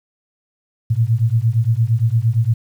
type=beating tone pair; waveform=sine; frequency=110 / 118.7 Hz; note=A2 / A#2; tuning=0 / +32 cents; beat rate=8.7 Hz; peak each=-16 dBFS; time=0.9-2.54 s; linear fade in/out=10 ms; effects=8-bit